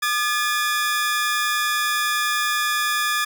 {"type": "tone pair together", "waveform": "sawtooth", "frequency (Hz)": [1210, 1709.9], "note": ["D#6", "A6"], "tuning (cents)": [-49, -50], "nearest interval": "tritone", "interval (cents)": 599, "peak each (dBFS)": -19, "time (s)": [0.02, 3.25], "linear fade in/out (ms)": 10, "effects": []}